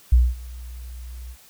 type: tone with ADSR envelope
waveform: sine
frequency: 60.9 Hz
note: B1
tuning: 24 cents flat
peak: -9 dBFS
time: 0.12-1.37 s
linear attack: 7 ms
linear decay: 220 ms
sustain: -24 dB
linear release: 65 ms
effects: white hiss -51 dBFS RMS until 1.49 s